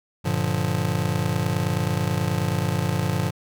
square chord, G minor seventh, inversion none, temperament just, 98 / 117.6 / 147 / 176.4 Hz, G2 / Bb2 / D3 / F3, 0 / +16 / +2 / +18 cents, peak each -28 dBFS, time 0.24-3.31 s, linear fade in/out 20 ms, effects none

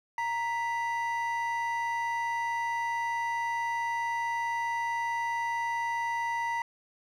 triangle tone pair together, 932.3 / 1975.5 Hz, A#5 / B6, 0 / 0 cents, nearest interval octave + minor second, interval 1300 cents, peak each -27 / -32 dBFS, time 0.18-6.62 s, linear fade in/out 2 ms, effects tanh soft clip ceiling -21 dBFS

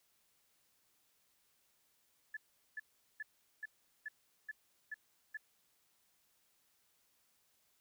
sine tone bursts, 1727 Hz, A6, 33 cents flat, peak -40 dBFS, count 8, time 2.34-5.372 s, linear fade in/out 5 ms, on 29 ms, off 400 ms, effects white hiss -75 dBFS RMS until 7.8 s

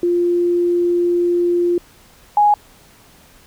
sine tone pair in turn, 349.2 / 830.5 Hz, F4 / G#5, 0 / 0 cents, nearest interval octave + minor third, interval 1500 cents, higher second, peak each -13 / -9 dBFS, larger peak second, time 0.03-1.78 / 2.37-2.54 s, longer first, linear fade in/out 2 ms, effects pink hiss -48 dBFS RMS until 3.46 s

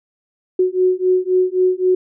sine beating tone pair, 366.5 / 370.3 Hz, F#4 / F#4, -16 / +1 cents, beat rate 3.8 Hz, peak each -16 dBFS, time 0.59-1.95 s, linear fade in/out 5 ms, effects none

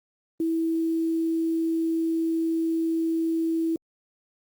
sine tone with quantisation, 327.1 Hz, E4, 13 cents flat, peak -22 dBFS, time 0.4-3.76 s, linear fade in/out 2 ms, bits 8, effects Opus 32 kbps

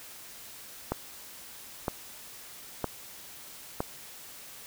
click train, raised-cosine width 1 ms, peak -14 dBFS, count 4, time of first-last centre 0.92-3.805 s, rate 1.04 Hz, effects white hiss -47 dBFS RMS until 4.66 s

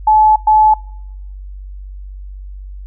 sine tone bursts at uneven times, 861 Hz, A5, 38 cents flat, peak -6 dBFS, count 2, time 0.07-0.36 / 0.47-0.74 s, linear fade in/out 5 ms, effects noise-tail reverb RT60 0.9 s tail -26 dB re dry + added 48 Hz sine -27 dBFS peak until 2.86 s

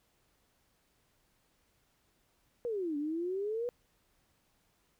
sine exponential two-way sweep, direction down then up, 493.9 to 285 to 493.9 Hz, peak -32 dBFS, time 2.65-3.69 s, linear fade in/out 0 ms, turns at 2.97 s, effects pink hiss -73 dBFS RMS until 4.99 s

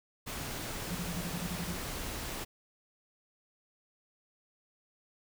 pink noise, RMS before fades -39 dBFS, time 0.26-2.45 s, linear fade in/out 20 ms
sine tone bursts, 174.61 Hz, F3, in tune, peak -34 dBFS, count 10, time 0.9-1.732 s, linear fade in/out 10 ms, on 58 ms, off 28 ms
effects none

